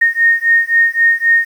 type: beating tone pair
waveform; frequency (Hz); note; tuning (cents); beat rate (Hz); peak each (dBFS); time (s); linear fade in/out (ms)
sine; 1845 / 1848.8; A#6 / A#6; -18 / -15; 3.8; -12; 0.01-1.45; 10
effects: 7-bit